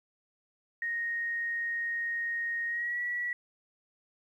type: tone with pitch glide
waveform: sine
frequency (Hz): 1864.7 to 1939.4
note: A#6 to B6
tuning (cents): 0 to -32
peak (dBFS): -30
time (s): 0.82-3.33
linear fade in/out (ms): 2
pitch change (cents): +68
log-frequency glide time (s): 2.67-3
effects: 11-bit